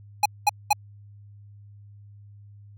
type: tone bursts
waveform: square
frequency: 830.6 Hz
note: G#5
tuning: in tune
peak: -16 dBFS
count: 3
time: 0.23-0.731 s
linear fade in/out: 5 ms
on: 27 ms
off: 210 ms
effects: added 102 Hz sine -45 dBFS peak until 2.77 s